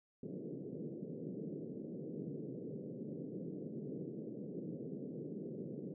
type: band-pass noise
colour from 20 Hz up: pink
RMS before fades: -45 dBFS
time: 0.23-5.94 s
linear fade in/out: 2 ms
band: 140 to 490 Hz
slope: 48 dB/octave
effects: none